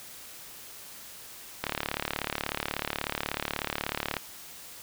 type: click train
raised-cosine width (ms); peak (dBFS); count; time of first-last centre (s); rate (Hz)
0.3; -12; 93; 1.64-4.167; 36.4
effects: white hiss -46 dBFS RMS until 4.82 s